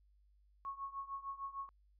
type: tone with tremolo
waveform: sine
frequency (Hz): 1100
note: C#6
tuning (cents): -14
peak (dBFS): -38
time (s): 0.65-1.69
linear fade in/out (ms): 0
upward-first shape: triangle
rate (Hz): 6.6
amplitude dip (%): 90
effects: added 50 Hz sine -66 dBFS peak until 1.99 s